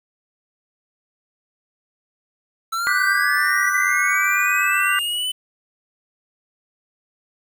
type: linear sweep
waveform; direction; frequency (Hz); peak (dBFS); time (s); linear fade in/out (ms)
square; up; 1318.5 to 3030; -22; 2.72-5.32; 10
type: chord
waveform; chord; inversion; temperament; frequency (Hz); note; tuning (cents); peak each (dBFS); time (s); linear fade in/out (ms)
sine; G major seventh; second; equal; 1174.7 / 1480 / 1568 / 1975.5; D6 / F#6 / G6 / B6; 0 / 0 / 0 / 0; -23; 2.87-4.99; 0
effects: 8-bit